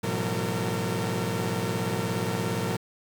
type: tone cluster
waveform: sawtooth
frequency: 106.2 / 123.5 / 170.4 / 187.2 / 456.5 Hz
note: G#2 / B2 / F3 / F#3 / A#4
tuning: +39 / 0 / -42 / +20 / -36 cents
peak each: -29 dBFS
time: 0.03-2.77 s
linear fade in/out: 10 ms
effects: 8-bit